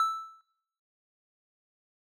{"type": "tone with exponential decay", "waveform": "triangle", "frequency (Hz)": 1318.5, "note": "E6", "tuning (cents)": 0, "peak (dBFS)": -18, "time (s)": [0, 0.41], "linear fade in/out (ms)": 1, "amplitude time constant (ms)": 88, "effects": ["noise-tail reverb RT60 0.8 s tail -21 dB re dry", "MP3 96 kbps"]}